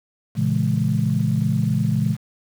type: chord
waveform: sine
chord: A# half-diminished seventh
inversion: none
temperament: just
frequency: 116.54 / 139.85 / 167.82 / 209.8 Hz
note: A#2 / C#3 / E3 / G#3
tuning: 0 / +16 / +31 / +18 cents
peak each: -22 / -22 / -23 / -23 dBFS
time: 0.35-2.17 s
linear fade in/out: 50 ms
effects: tanh soft clip ceiling -7 dBFS + 7-bit